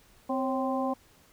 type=harmonic tone with a mistuned harmonic; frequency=260 Hz; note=C4; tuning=11 cents flat; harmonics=1 / 2 / 3 / 4; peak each=-30 / -32 / -33 / -35 dBFS; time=0.29-0.94 s; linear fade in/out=10 ms; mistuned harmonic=2; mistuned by=+74 cents; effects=pink hiss -60 dBFS RMS until 1.32 s